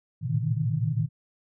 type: tone cluster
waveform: sine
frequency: 110.4 / 116.8 / 129.7 / 152.2 / 159.6 Hz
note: A2 / A#2 / C3 / D#3 / D#3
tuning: +6 / +4 / -15 / -38 / +44 cents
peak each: -30 dBFS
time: 0.21-1.09 s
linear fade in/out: 50 ms
effects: none